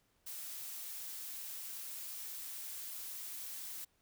blue noise, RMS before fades -45 dBFS, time 0.26-3.85 s, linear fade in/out 10 ms, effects pink hiss -75 dBFS RMS until 4.01 s

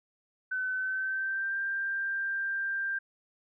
sine tone with pitch glide, 1516 to 1584.9 Hz, F#6 to G6, +42 to +19 cents, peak -29 dBFS, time 0.51-2.99 s, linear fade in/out 10 ms, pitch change +77 cents, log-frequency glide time 0.74-1.58 s, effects none

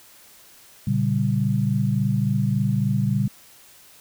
sine chord, G diminished, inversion first, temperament just, 117.6 / 141.12 / 196 Hz, Bb2 / Db3 / G3, +16 / +31 / 0 cents, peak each -23 dBFS, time 0.87-3.28 s, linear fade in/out 5 ms, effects white hiss -50 dBFS RMS until 4 s

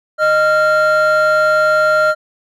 triangle tone pair together, 617.8 / 1385 Hz, D#5 / F6, -12 / -15 cents, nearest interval octave + major second, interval 1397 cents, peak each -10 dBFS, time 0.18-2.15 s, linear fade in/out 50 ms, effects tanh soft clip ceiling -3 dBFS

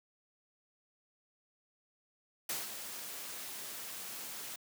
white noise with ADSR envelope, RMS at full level -36 dBFS, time 2.49-4.56 s, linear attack 5 ms, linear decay 180 ms, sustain -8 dB, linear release 5 ms, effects high-pass 150 Hz 12 dB/octave

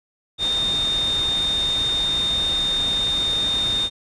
sine tone in noise, 3650 Hz, A#7, 37 cents flat, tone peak -19 dBFS, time 0.38-3.9 s, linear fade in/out 50 ms, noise pink, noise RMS -31 dBFS, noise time 0.38-3.9 s, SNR +9 dB, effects resampled to 22050 Hz

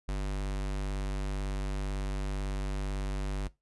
square tone, 49 Hz, G1, in tune, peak -31 dBFS, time 0.08-3.48 s, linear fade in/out 10 ms, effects noise-tail reverb RT60 0.2 s tail -19 dB re dry + resampled to 24000 Hz

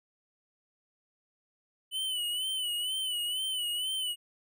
square tone with vibrato, 2991 Hz, F#7, 18 cents sharp, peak -31 dBFS, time 1.91-4.16 s, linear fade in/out 50 ms, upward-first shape sine, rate 2.1 Hz, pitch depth 71 cents each way, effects none

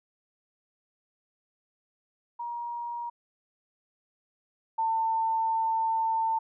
sine tone pair in turn, 948 / 897 Hz, A#5 / A5, +29 / +33 cents, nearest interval minor second, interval 96 cents, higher first, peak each -32 / -24 dBFS, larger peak second, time 2.39-3.1 / 4.78-6.39 s, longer second, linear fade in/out 10 ms, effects none

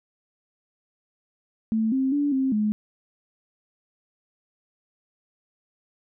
sine tone with pitch steps, 221.3 / 265 / 288.4 / 265.4 / 212 Hz, A3 / C4 / D4 / C4 / G#3, +10 / +22 / -31 / +25 / +36 cents, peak -20 dBFS, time 1.72-2.72 s, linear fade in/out 0 ms, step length 200 ms, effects none

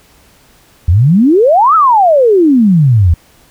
sine exponential two-way sweep, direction up then down, 77.78 to 1342 to 77.78 Hz, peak -4 dBFS, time 0.88-3.14 s, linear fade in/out 5 ms, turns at 1.75 s, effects pink hiss -46 dBFS RMS until 3.5 s

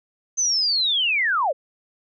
sine linear sweep, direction down, 6272 to 482.3 Hz, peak -18 dBFS, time 0.37-1.53 s, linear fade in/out 20 ms, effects none

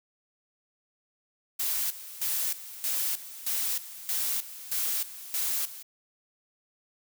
blue noise with tremolo, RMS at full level -29 dBFS, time 1.59-5.83 s, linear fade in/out 10 ms, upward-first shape square, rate 1.6 Hz, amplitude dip 80%, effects none

